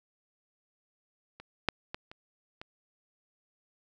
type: clicks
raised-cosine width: 0.3 ms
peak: -30 / -9 / -20 / -30 / -26 dBFS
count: 5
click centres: 1.4 / 1.687 / 1.945 / 2.115 / 2.615 s
effects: none